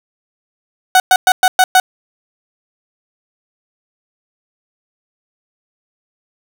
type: tone bursts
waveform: 30% pulse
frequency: 743 Hz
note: F#5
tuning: 7 cents sharp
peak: -3 dBFS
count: 6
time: 0.95-1.8 s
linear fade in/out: 2 ms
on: 50 ms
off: 110 ms
effects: none